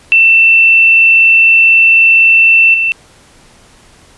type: tone with level steps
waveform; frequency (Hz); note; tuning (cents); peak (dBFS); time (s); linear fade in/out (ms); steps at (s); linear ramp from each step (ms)
sine; 2679; E7; +27; -3 / -9; 0.12-2.92; 0; 2.74; 2
effects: pink hiss -43 dBFS RMS until 4.17 s + resampled to 24000 Hz